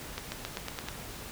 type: accelerating click train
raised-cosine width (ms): 0.2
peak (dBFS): -17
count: 7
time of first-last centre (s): 0.18-0.886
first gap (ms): 140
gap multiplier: 0.93
effects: pink hiss -43 dBFS RMS until 1.31 s